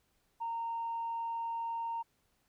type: tone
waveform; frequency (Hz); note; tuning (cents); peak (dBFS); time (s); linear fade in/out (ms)
sine; 922; A#5; -19; -33; 0.4-2.03; 20
effects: tanh soft clip ceiling -30 dBFS + pink hiss -75 dBFS RMS until 2.48 s